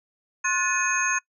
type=tone cluster; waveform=sine; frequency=1063 / 1465 / 1742 / 2511 / 6470 Hz; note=C6 / F#6 / A6 / D#7 / G#8; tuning=+27 / -18 / -18 / +15 / -46 cents; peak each=-28 dBFS; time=0.44-1.19 s; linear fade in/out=10 ms; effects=noise-tail reverb RT60 0.1 s tail -22 dB re dry